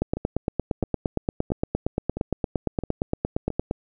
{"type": "two click trains", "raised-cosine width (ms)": 2, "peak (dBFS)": [-9, -16], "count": [33, 6], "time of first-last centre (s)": [[0.02, 3.711], [0.17, 3.503]], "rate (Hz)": [8.67, 1.5], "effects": []}